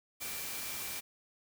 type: tone in noise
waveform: sine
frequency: 2349 Hz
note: D7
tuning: in tune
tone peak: -49 dBFS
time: 0.2-1.01 s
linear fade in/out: 20 ms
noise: white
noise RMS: -40 dBFS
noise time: 0.2-1.01 s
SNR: -12 dB
effects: none